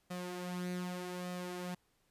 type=tone with flanger; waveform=sawtooth; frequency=179.6 Hz; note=F3; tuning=49 cents sharp; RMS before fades=-41 dBFS; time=0.1-1.75 s; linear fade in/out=10 ms; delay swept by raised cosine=1.6 to 5.1 ms; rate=0.83 Hz; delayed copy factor=+0.55; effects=pink hiss -75 dBFS RMS until 2.1 s + resampled to 32000 Hz